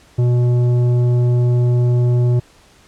sine tone with tanh clipping, 122.2 Hz, B2, 18 cents flat, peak -13 dBFS, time 0.18-2.4 s, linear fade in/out 10 ms, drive 10 dB, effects pink hiss -49 dBFS RMS until 2.87 s + low-pass 9000 Hz 12 dB/octave

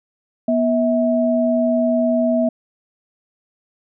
sine tone pair together, 242.7 / 648 Hz, B3 / E5, -30 / -30 cents, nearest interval octave + perfect fourth, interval 1700 cents, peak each -17 dBFS, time 0.48-2.49 s, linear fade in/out 5 ms, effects none

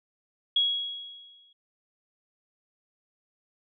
sine tone with exponential decay, 3322 Hz, G#7, in tune, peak -19 dBFS, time 0.56-1.53 s, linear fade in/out 5 ms, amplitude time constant 210 ms, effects none

